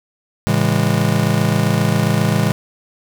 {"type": "chord", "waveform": "square", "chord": "A major seventh", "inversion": "none", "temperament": "just", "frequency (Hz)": [110, 137.5, 165, 206.2], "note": ["A2", "C#3", "E3", "G#3"], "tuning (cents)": [0, -14, 2, -12], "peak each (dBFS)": -20, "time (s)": [0.47, 2.52], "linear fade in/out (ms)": 0, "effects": []}